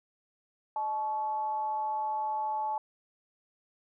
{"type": "tone with frequency modulation", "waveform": "sine", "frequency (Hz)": 864, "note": "A5", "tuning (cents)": -32, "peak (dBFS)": -29, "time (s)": [0.76, 2.78], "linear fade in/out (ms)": 2, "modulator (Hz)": 247, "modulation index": 0.37, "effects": []}